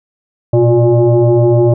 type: tone with frequency modulation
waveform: sine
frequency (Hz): 115.6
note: A#2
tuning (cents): -14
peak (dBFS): -6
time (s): 0.53-1.74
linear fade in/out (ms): 5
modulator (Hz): 238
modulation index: 1.9
effects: none